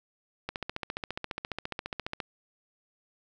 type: click train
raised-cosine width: 0.3 ms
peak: -17 dBFS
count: 26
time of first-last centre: 0.49-2.202 s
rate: 14.6 Hz
effects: none